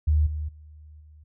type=tone with level steps; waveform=sine; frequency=76 Hz; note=D#2; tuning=40 cents flat; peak=-17 / -27 / -44 / -47 dBFS; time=0.07-1.24 s; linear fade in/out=10 ms; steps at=0.26 / 0.48 / 1 s; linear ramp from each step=10 ms; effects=none